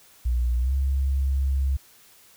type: tone with pitch glide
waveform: sine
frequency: 60.3 to 67.68 Hz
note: B1 to C#2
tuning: -41 to -41 cents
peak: -20 dBFS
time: 0.25-1.77 s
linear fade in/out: 10 ms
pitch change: +200 cents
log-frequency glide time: 0.59-0.73 s
effects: white hiss -54 dBFS RMS until 2.36 s